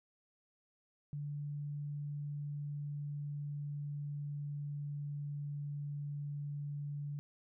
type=tone with pitch glide; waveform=sine; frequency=145.7 to 144.78 Hz; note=D3 to D3; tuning=-13 to -24 cents; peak=-38 dBFS; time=1.13-7.19 s; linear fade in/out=0 ms; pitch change=-11 cents; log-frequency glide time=1.88-5.65 s; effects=none